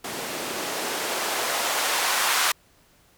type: noise with band-pass filter sweep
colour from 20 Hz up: blue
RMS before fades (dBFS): -26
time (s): 0.04-2.52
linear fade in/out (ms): 5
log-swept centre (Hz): 250 to 1100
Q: 0.99
effects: pink hiss -59 dBFS RMS until 3.17 s